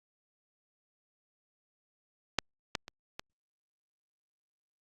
clicks, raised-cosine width 0.2 ms, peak -8 / -13 / -26 / -21 dBFS, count 4, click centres 2.387 / 2.752 / 2.881 / 3.195 s, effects Opus 48 kbps

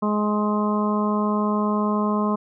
harmonic tone, 209.8 Hz, G#3, 18 cents sharp, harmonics 1 / 2 / 3 / 4 / 5 / 6, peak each -21 / -28 / -30 / -34 / -26 / -34 dBFS, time 0.02-2.36 s, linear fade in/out 10 ms, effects none

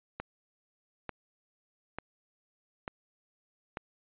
click train, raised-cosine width 0.5 ms, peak -21 dBFS, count 5, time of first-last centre 0.2-3.771 s, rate 1.12 Hz, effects resampled to 8000 Hz

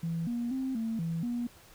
sine tone with pitch steps, 165.9 / 237.8 / 263.1 / 225.5 / 165.4 / 239.9 Hz, E3 / A#3 / C4 / A3 / E3 / A#3, +11 / +35 / +10 / +43 / +6 / +50 cents, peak -29 dBFS, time 0.03-1.47 s, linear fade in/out 5 ms, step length 240 ms, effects tanh soft clip ceiling -25 dBFS + pink hiss -56 dBFS RMS until 1.74 s

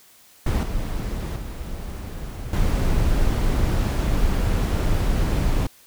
brown noise with level steps, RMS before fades -20 / -26 / -31 / -20 dBFS, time 0.46-5.67 s, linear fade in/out 5 ms, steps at 0.63 / 1.36 / 2.53 s, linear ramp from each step 2 ms, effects white hiss -52 dBFS RMS until 5.86 s

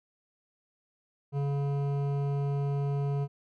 triangle tone with hard clipping, 141.1 Hz, C#3, 31 cents sharp, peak -29 dBFS, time 1.32-3.28 s, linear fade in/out 50 ms, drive 16 dB, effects none

